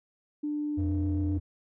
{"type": "tone", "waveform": "sine", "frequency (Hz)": 296.8, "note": "D4", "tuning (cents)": 18, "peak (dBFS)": -28, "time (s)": [0.43, 1.38], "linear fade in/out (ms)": 10}
{"type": "tone with vibrato", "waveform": "triangle", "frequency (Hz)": 87.31, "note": "F2", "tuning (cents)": 0, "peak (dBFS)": -24, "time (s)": [0.77, 1.4], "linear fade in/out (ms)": 20, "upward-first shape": "sine", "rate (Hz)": 7.6, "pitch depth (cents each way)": 38}
{"effects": ["tanh soft clip ceiling -21 dBFS"]}